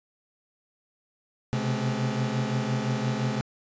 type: tone cluster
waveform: 40% pulse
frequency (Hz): 127.2 / 133 / 214.2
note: C3 / C3 / A3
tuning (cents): -48 / +29 / -46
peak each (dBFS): -29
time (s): 1.53-3.41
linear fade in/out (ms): 0
effects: resampled to 16000 Hz